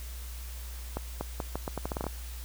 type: accelerating click train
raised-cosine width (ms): 1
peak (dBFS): -18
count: 12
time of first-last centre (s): 0.97-2.067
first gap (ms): 240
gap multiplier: 0.8
effects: added 60 Hz sine -38 dBFS peak until 2.44 s + white hiss -48 dBFS RMS until 2.44 s